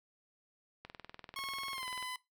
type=click train; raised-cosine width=0.3 ms; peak=-30 dBFS; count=25; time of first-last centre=0.85-2.026 s; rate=20.4 Hz
type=tone with pitch glide; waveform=15% pulse; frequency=1093 to 1008.1 Hz; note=C#6 to B5; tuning=-25 to +35 cents; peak=-33 dBFS; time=1.36-2.16 s; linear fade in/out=2 ms; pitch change=-140 cents; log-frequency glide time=1.72-1.87 s
effects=noise-tail reverb RT60 0.2 s tail -19 dB re dry